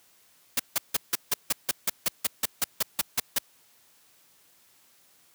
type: noise bursts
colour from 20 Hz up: white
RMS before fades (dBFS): -24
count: 16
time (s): 0.57-3.386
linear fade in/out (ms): 5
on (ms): 26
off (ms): 160
effects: white hiss -61 dBFS RMS until 5.34 s + high-pass 80 Hz 12 dB/octave